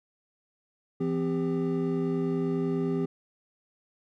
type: tone cluster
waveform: triangle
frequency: 167.4 / 257.3 / 398.1 Hz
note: E3 / C4 / G4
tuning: +27 / -29 / +27 cents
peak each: -28 dBFS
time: 1-3.06 s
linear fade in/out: 10 ms
effects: none